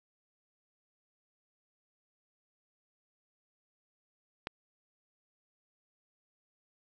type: click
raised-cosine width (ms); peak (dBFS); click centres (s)
0.3; -19; 4.471
effects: none